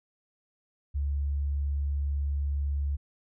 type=tone; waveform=sine; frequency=71 Hz; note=C#2; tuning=42 cents sharp; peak=-26 dBFS; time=0.94-2.97 s; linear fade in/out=20 ms; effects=none